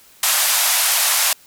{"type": "band-pass noise", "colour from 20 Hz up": "white", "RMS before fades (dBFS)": -17, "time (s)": [0.23, 1.33], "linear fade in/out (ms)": 2, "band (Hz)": [610, 14000], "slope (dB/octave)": 48, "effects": ["white hiss -49 dBFS RMS until 1.46 s"]}